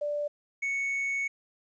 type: tone pair in turn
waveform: sine / triangle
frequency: 587.3 / 2217 Hz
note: D5 / C#7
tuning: 0 / 0 cents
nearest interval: octave + major seventh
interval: 2300 cents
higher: second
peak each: -28 / -26 dBFS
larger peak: second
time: 0.01-0.28 / 0.62-1.28 s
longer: second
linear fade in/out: 10 ms
effects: resampled to 16000 Hz + 11-bit